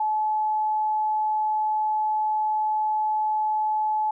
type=tone; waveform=sine; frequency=859 Hz; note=A5; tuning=42 cents flat; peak=-21 dBFS; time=0-4.11 s; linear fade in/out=5 ms; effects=none